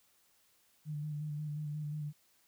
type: tone with vibrato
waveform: sine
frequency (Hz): 150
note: D3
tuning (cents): +37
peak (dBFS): -36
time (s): 0.85-2.13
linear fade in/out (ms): 50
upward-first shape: square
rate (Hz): 5.6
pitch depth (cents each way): 25
effects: white hiss -70 dBFS RMS until 2.47 s